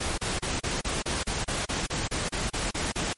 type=noise bursts; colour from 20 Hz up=pink; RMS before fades=-29 dBFS; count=15; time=0-3.134 s; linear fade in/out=10 ms; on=180 ms; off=31 ms; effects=white hiss -64 dBFS RMS until 3.17 s + MP3 48 kbps